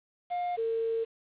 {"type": "tone pair in turn", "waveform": ["triangle", "sine"], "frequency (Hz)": [710, 453.8], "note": ["F5", "A#4"], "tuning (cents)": [28, -47], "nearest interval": "minor sixth", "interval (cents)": 775, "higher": "first", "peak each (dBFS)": [-27, -27], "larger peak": "neither", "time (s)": [[0.3, 0.57], [0.57, 1.05]], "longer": "second", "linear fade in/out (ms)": 20, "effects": ["resampled to 8000 Hz", "9-bit"]}